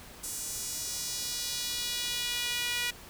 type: tone with high-pass filter sweep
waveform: sawtooth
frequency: 484.7 Hz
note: B4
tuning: 32 cents flat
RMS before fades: -34 dBFS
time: 0.23-2.91 s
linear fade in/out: 10 ms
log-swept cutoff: 7800 to 2300 Hz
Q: 1.6
effects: pink hiss -49 dBFS RMS until 3.09 s